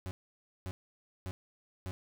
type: tone bursts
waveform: 40% pulse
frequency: 92.5 Hz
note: F#2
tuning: in tune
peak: -36 dBFS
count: 4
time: 0.06-1.91 s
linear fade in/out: 0 ms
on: 50 ms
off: 550 ms
effects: none